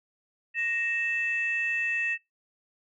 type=tone pair together; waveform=sine; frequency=1864.7 / 2637 Hz; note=A#6 / E7; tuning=0 / 0 cents; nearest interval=tritone; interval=600 cents; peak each=-28 dBFS; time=0.54-2.18 s; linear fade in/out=50 ms; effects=noise-tail reverb RT60 0.2 s tail -24 dB re dry + tanh soft clip ceiling -18 dBFS